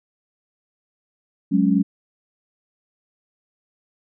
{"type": "chord", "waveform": "sine", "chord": "F# suspended second", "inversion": "none", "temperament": "just", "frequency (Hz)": [185, 208.1, 277.5], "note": ["F#3", "G#3", "C#4"], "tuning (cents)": [0, 4, 2], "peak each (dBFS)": -19, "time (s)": [1.51, 1.83], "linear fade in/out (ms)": 20, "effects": []}